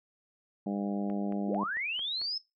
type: harmonic tone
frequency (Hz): 100.9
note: G#2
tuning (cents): -49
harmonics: 2 / 3 / 4 / 5 / 6 / 7 / 8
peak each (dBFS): -32 / -37 / -43 / -45 / -43 / -44 / -47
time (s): 0.66-1.64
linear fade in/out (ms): 5
type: click train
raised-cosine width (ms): 0.5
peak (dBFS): -34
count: 6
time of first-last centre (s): 1.1-2.216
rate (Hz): 4.48
type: linear sweep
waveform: sine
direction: up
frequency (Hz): 261.6 to 5274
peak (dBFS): -31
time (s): 1.48-2.38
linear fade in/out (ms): 5
effects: noise-tail reverb RT60 0.2 s tail -17 dB re dry